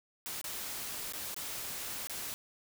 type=noise with dropouts; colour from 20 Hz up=white; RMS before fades=-40 dBFS; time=0.26-2.34 s; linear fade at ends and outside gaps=0 ms; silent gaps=0.414-0.442 / 1.123-1.135 / 1.344-1.364 / 2.071-2.097 s; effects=none